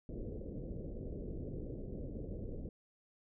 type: low-pass noise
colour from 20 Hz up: pink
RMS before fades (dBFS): -43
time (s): 0.09-2.69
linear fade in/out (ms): 2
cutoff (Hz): 540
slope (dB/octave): 48
effects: none